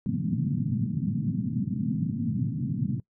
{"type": "band-pass noise", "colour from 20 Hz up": "pink", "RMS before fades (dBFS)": -28, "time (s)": [0.06, 3], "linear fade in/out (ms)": 2, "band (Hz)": [110, 250], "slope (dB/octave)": 48, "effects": ["noise-tail reverb RT60 0.1 s tail -23 dB re dry"]}